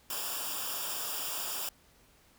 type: noise with comb filter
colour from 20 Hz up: white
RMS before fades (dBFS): -36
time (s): 0.1-1.69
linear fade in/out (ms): 2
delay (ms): 0.48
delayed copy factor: -0.8
effects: pink hiss -63 dBFS RMS until 2.38 s